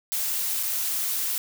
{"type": "noise with dropouts", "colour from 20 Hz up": "blue", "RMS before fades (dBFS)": -27, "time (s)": [0.12, 1.38], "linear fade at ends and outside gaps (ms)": 0, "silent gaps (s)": [0.629, 0.633], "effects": []}